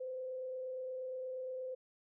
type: tone with frequency modulation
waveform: sine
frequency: 514 Hz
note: C5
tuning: 31 cents flat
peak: -39 dBFS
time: 0-1.75 s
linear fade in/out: 10 ms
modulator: 28.5 Hz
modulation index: 0.27
effects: none